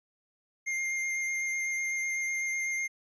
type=tone with vibrato; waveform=square; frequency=2114 Hz; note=C7; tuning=17 cents sharp; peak=-30 dBFS; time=0.66-2.88 s; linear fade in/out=20 ms; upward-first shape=sine; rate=8 Hz; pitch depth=11 cents each way; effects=resampled to 22050 Hz